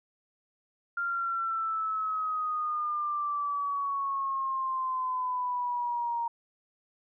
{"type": "exponential sweep", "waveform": "sine", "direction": "down", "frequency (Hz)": [1396.9, 932.3], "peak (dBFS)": -28, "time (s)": [0.97, 6.28], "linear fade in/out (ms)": 5, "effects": []}